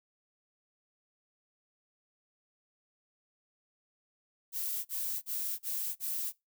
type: noise bursts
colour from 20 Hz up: violet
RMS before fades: -35 dBFS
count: 5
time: 4.52-6.326 s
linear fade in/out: 50 ms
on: 330 ms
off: 39 ms
effects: noise-tail reverb RT60 0.2 s tail -22 dB re dry